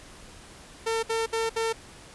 sawtooth tone bursts, 451.7 Hz, A4, 45 cents sharp, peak -21 dBFS, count 4, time 0.86-1.729 s, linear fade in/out 10 ms, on 170 ms, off 63 ms, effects pink hiss -48 dBFS RMS until 2.14 s + resampled to 24000 Hz

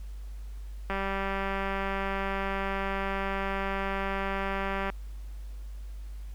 click train, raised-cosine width 0.5 ms, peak -17 dBFS, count 781, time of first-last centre 0.9-4.9 s, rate 195 Hz, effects added 50 Hz sine -37 dBFS peak until 6.34 s + pink hiss -60 dBFS RMS until 6.34 s

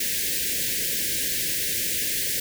white band-stop noise, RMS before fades -26 dBFS, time 0-2.4 s, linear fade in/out 5 ms, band 560 to 1600 Hz, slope 96 dB/octave, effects none

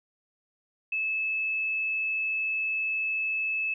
sine tone, 2607 Hz, E7, 20 cents flat, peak -26 dBFS, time 0.92-3.74 s, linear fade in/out 5 ms, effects none

